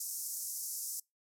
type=band-pass noise; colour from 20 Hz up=white; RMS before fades=-40 dBFS; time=0-1 s; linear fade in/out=5 ms; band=5400 to 14000 Hz; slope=48 dB/octave; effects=noise-tail reverb RT60 0.2 s tail -25 dB re dry